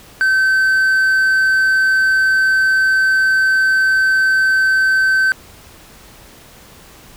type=tone; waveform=triangle; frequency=1541 Hz; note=G6; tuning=30 cents flat; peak=-9 dBFS; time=0.21-5.32 s; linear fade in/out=0 ms; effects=pink hiss -42 dBFS RMS until 7.16 s